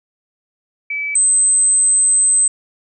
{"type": "tone pair in turn", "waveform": "sine", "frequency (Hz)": [2300, 8196], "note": ["D7", "C9"], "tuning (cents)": [-37, -37], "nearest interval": "octave + minor seventh", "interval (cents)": 2200, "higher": "second", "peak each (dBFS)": [-19, -10], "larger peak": "second", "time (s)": [[0.9, 1.15], [1.15, 2.48]], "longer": "second", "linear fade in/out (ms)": 5, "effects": []}